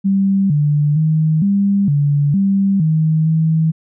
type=tone with pitch steps; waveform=sine; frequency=195.2 / 147.5 / 157 / 199.2 / 144.2 / 196.1 / 157.7 / 160 Hz; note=G3 / D3 / D#3 / G3 / D3 / G3 / D#3 / D#3; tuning=-7 / +8 / +16 / +28 / -31 / +1 / +24 / +49 cents; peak=-11 dBFS; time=0.04-3.72 s; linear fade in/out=20 ms; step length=460 ms; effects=none